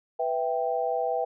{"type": "chord", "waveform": "sine", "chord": "E minor", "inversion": "second", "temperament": "equal with one note detuned", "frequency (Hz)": [495.3, 659.3, 784], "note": ["B4", "E5", "G5"], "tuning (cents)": [5, 0, 0], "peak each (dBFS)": -29, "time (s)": [0.19, 1.25], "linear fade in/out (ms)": 10, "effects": []}